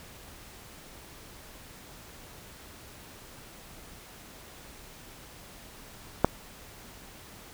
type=click; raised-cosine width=1 ms; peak=-4 dBFS; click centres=6.246 s; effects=pink hiss -49 dBFS RMS until 7.53 s